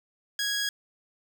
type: tone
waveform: 15% pulse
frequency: 1655 Hz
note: G#6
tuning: 6 cents flat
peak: -20 dBFS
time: 0.39-0.69 s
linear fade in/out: 2 ms
effects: 10-bit